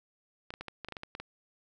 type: clicks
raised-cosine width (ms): 0.3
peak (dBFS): -24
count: 11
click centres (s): 0.505 / 0.539 / 0.61 / 0.683 / 0.847 / 0.886 / 0.923 / 0.968 / 1.034 / 1.151 / 1.2
effects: none